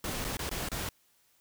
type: noise with dropouts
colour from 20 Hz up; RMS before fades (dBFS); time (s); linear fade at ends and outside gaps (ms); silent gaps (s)
pink; -35; 0.04-0.89; 2; 0.244-0.248 / 0.37-0.391 / 0.493-0.513 / 0.688-0.716
effects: white hiss -68 dBFS RMS until 1.4 s